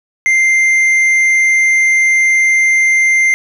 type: tone with tanh clipping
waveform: sine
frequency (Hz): 2093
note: C7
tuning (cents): 0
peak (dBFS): -9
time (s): 0.26-3.34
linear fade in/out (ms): 0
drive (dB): 6
effects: none